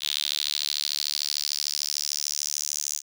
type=tone with high-pass filter sweep; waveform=sawtooth; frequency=73.42 Hz; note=D2; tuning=in tune; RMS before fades=-29 dBFS; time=0-3.02 s; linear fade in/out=50 ms; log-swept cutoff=3600 to 6400 Hz; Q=4.4; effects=none